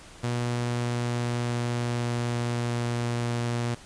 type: tone with pitch glide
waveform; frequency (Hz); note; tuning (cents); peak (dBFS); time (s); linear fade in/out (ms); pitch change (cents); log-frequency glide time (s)
sawtooth; 120.7 to 119.18; B2 to A#2; -39 to +39; -22; 0.23-3.75; 10; -22; 0.64-3.28
effects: pink hiss -48 dBFS RMS until 3.85 s + resampled to 22050 Hz